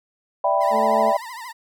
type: chord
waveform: sine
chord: E minor seventh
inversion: third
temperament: equal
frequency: 587.3 / 659.3 / 784 / 987.8 Hz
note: D5 / E5 / G5 / B5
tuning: 0 / 0 / 0 / 0 cents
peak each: -22 dBFS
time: 0.44-1.17 s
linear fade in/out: 5 ms
type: tone with vibrato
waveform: 30% pulse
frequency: 961 Hz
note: B5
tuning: 48 cents flat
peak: -30 dBFS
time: 0.6-1.53 s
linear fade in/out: 20 ms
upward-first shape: triangle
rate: 13 Hz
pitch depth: 160 cents each way
type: harmonic tone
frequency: 220 Hz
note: A3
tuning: in tune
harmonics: 1 / 2 / 3 / 4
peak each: -27 / -27 / -27 / -27 dBFS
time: 0.7-1.13 s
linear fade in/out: 50 ms
effects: none